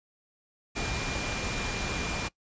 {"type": "tone in noise", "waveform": "sine", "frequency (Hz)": 2398, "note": "D7", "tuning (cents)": 36, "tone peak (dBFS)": -38, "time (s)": [0.75, 2.29], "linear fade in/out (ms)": 20, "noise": "pink", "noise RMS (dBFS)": -32, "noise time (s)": [0.75, 2.29], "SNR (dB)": -9, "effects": ["noise-tail reverb RT60 0.1 s tail -21 dB re dry", "resampled to 16000 Hz"]}